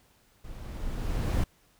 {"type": "noise with level ramp", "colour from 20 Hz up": "brown", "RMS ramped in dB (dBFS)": [-42, -24], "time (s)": [0.44, 1.44], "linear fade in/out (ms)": 5, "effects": ["pink hiss -64 dBFS RMS until 1.79 s"]}